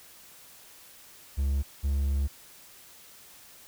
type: tone pair in turn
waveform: triangle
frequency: 69.3 / 69.66 Hz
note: C#2 / C#2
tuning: 0 / +9 cents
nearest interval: unison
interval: 9 cents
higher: second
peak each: -22 dBFS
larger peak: neither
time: 1.37-1.63 / 1.83-2.28 s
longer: second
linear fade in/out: 20 ms
effects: white hiss -52 dBFS RMS until 3.67 s